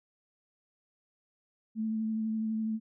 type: tone with vibrato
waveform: sine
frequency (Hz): 220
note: A3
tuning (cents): 0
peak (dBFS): -29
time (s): 1.75-2.8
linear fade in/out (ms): 50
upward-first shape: sine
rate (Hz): 12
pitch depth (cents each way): 17
effects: none